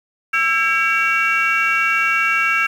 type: tone cluster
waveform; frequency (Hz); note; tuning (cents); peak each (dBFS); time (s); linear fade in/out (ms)
sine; 1330 / 1621 / 2273 / 2733; E6 / G#6 / C#7 / F7; +15 / -42 / +43 / -38; -19; 0.33-2.67; 10
effects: tanh soft clip ceiling -8 dBFS + 7-bit